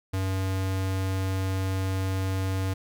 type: tone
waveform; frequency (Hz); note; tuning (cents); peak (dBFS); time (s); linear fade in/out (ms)
square; 95.1; F#2; +48; -26; 0.13-2.74; 10
effects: 11-bit